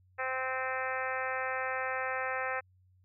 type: harmonic tone with a mistuned harmonic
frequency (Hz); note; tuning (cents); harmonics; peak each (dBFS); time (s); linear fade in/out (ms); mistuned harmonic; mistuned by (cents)
260; C4; -11; 2 / 3 / 4 / 5 / 6 / 7 / 8 / 9 / 10; -38 / -39 / -42 / -39 / -40 / -38 / -43 / -45 / -47; 0.18-2.61; 20; 10; -17
effects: added 92 Hz sine -62 dBFS peak until 3.04 s